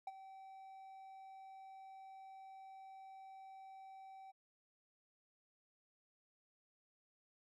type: tone with ADSR envelope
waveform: triangle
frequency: 770 Hz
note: G5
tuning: 31 cents flat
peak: -38 dBFS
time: 0.07-4.32 s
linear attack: 4 ms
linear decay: 32 ms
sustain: -13 dB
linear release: 19 ms
effects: none